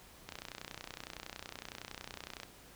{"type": "click train", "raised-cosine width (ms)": 0.2, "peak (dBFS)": -25, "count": 67, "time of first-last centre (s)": [0.29, 2.433], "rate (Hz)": 30.8, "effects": ["pink hiss -57 dBFS RMS until 2.75 s"]}